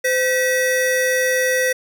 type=tone pair together; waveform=square; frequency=512 / 1933 Hz; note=C5 / B6; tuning=-38 / -38 cents; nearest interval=octave + major seventh; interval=2300 cents; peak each=-19 / -20 dBFS; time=0.04-1.73 s; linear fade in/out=10 ms; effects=none